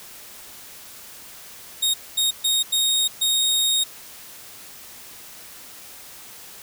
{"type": "tone bursts at uneven times", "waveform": "sawtooth", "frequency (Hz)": 3729, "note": "A#7", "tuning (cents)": 0, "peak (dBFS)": -15, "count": 5, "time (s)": [[1.82, 1.94], [2.17, 2.31], [2.44, 2.63], [2.72, 3.08], [3.21, 3.84]], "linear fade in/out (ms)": 10, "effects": ["white hiss -42 dBFS RMS until 6.62 s"]}